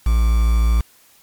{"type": "tone with quantisation", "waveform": "triangle", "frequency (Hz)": 56.6, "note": "A1", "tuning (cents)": 50, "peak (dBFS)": -10, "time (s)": [0.06, 0.81], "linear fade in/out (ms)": 5, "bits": 5, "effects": ["white hiss -52 dBFS RMS until 1.22 s", "MP3 96 kbps"]}